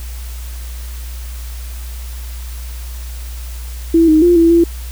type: tone with pitch steps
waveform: sine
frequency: 330.7 / 312.1 / 349.2 / 332.8 / 338.3 Hz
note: E4 / D#4 / F4 / E4 / E4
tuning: +6 / +5 / 0 / +17 / +45 cents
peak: -6 dBFS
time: 3.94-4.64 s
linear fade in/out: 5 ms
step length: 140 ms
effects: added 60 Hz sine -24 dBFS peak until 4.91 s + white hiss -37 dBFS RMS until 4.91 s